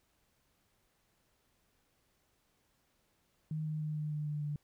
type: tone with pitch steps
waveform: sine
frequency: 155.56 / 154.22 / 152.89 / 151.57 / 150.26 / 148.96 / 147.68 Hz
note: D#3 / D#3 / D#3 / D#3 / D3 / D3 / D3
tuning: 0 / -15 / -30 / -45 / +40 / +25 / +10 cents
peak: -34 dBFS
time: 3.51-4.56 s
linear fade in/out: 2 ms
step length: 150 ms
effects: pink hiss -75 dBFS RMS until 4.63 s